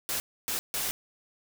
white noise bursts at uneven times, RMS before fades -31 dBFS, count 3, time 0.09-0.2 / 0.48-0.59 / 0.74-0.91 s, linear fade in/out 0 ms, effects none

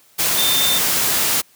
sine tone in noise, 3592 Hz, A7, 35 cents sharp, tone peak -18 dBFS, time 0.37-0.79 s, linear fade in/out 20 ms, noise white, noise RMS -18 dBFS, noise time 0.18-1.42 s, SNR -3 dB, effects white hiss -53 dBFS RMS until 1.55 s + high-pass 80 Hz 12 dB/octave

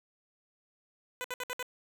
10% pulse tone bursts, 500 Hz, B4, 21 cents sharp, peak -26 dBFS, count 5, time 1.21-1.627 s, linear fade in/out 0 ms, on 33 ms, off 63 ms, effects none

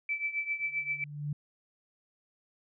sine tone with tremolo, 2318 Hz, D7, 23 cents flat, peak -27 dBFS, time 0.09-1.04 s, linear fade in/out 2 ms, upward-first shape triangle, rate 7.6 Hz, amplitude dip 85%
sine tone with exponential growth, 146.83 Hz, D3, in tune, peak -29 dBFS, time 0.59-1.33 s, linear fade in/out 5 ms, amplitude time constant 160 ms
effects none

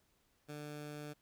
15% pulse tone, 148.5 Hz, D3, 20 cents sharp, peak -38 dBFS, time 0.48-1.14 s, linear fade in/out 20 ms, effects pink hiss -75 dBFS RMS until 1.21 s

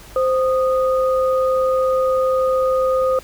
sine tone pair together, 520.5 / 1238 Hz, C5 / D#6, -9 / -9 cents, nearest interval octave + minor third, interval 1500 cents, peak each -15 / -22 dBFS, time 0.16-3.19 s, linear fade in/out 2 ms, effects added 50 Hz sine -42 dBFS peak until 3.23 s + pink hiss -42 dBFS RMS until 3.23 s

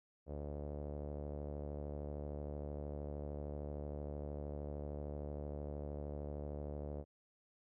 sawtooth tone with low-pass filter, 73.1 Hz, D2, 7 cents flat, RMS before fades -44 dBFS, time 0.26-7.05 s, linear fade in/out 50 ms, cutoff 560 Hz, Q 3, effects none

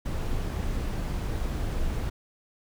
brown noise, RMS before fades -29 dBFS, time 0.05-2.1 s, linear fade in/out 10 ms, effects none

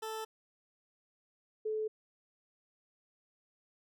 20% pulse / sine tone pair in turn, 440 / 433.2 Hz, A4 / A4, 0 / -27 cents, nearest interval unison, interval 27 cents, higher first, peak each -33 / -32 dBFS, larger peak second, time 0.02-0.25 / 1.65-1.88 s, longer neither, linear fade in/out 10 ms, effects none

